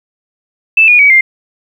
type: tone with pitch steps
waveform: sine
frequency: 2637 / 2446 / 2269 / 2105 Hz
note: E7 / D#7 / C#7 / C7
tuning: 0 / -30 / +40 / +10 cents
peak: -3 dBFS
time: 0.77-1.21 s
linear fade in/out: 5 ms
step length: 110 ms
effects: 7-bit